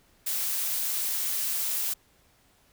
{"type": "noise", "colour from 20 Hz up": "blue", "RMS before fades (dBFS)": -29, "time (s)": [0.26, 1.94], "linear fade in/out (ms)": 10, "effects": ["pink hiss -63 dBFS RMS until 2.72 s"]}